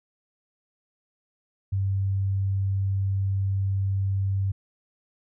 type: tone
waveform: sine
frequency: 97.4 Hz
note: G2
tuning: 11 cents flat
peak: -22 dBFS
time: 1.72-4.52 s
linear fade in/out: 10 ms
effects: none